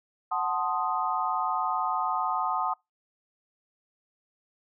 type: chord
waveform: sine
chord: F# diminished seventh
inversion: none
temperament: equal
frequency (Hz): 740 / 880 / 1046.5 / 1244.5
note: F#5 / A5 / C6 / Eb6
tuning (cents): 0 / 0 / 0 / 0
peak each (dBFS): -31 / -31 / -32 / -30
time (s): 0.31-2.74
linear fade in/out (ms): 10
effects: noise-tail reverb RT60 0.2 s tail -26 dB re dry